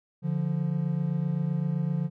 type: tone pair together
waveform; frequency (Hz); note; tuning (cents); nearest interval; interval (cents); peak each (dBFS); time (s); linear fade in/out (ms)
triangle; 145.5 / 173.26; D3 / F3; -16 / -13; minor third; 303; -26; 0.22-2.1; 50
effects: none